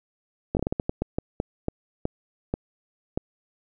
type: slowing click train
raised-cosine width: 2 ms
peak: -11 dBFS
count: 15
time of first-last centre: 0.55-3.175 s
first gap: 19 ms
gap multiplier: 1.31
effects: none